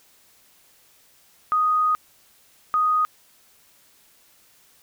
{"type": "tone bursts at uneven times", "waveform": "sine", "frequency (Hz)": 1244.5, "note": "D#6", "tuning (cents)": 0, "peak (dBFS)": -17, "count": 2, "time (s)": [[1.52, 1.95], [2.74, 3.05]], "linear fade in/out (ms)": 0, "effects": ["white hiss -57 dBFS RMS until 4.82 s"]}